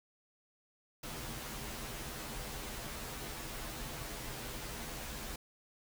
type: noise with comb filter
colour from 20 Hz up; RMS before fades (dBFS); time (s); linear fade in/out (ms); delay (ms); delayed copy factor
pink; -43; 1.03-5.36; 5; 11; -1
effects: none